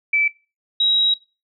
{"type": "tone pair in turn", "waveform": "sine", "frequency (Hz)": [2315, 3837], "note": ["D7", "A#7"], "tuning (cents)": [-25, 49], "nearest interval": "major sixth", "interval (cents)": 874, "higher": "second", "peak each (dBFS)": -14, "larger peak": "neither", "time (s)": [[0.13, 0.28], [0.8, 1.14]], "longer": "second", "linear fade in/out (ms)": 5, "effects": ["noise-tail reverb RT60 0.3 s tail -21 dB re dry"]}